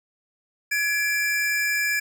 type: tone pair together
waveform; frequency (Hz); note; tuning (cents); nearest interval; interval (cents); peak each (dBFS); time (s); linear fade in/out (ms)
square; 1685.1 / 2349; G#6 / D7; +25 / 0; tritone; 575; -25; 0.71-2; 10
effects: none